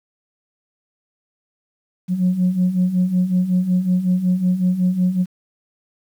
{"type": "beating tone pair", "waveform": "sine", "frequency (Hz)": [178.5, 183.9], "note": ["F3", "F#3"], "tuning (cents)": [38, -10], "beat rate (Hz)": 5.4, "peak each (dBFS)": [-20, -15], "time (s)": [2.08, 5.26], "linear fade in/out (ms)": 50, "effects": ["tanh soft clip ceiling -10 dBFS", "8-bit"]}